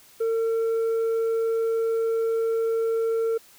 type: tone with tanh clipping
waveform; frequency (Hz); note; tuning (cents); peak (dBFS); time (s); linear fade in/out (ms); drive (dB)
sine; 453.4; A#4; -48; -22; 0.2-3.38; 10; 3
effects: white hiss -53 dBFS RMS until 3.58 s